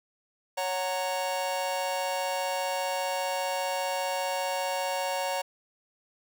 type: chord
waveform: 45% pulse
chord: F# major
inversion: second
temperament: just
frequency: 555 / 740 / 925 Hz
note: C#5 / F#5 / A#5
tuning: +2 / 0 / -14 cents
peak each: -32 / -34 / -33 dBFS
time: 0.57-5.42 s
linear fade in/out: 10 ms
effects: none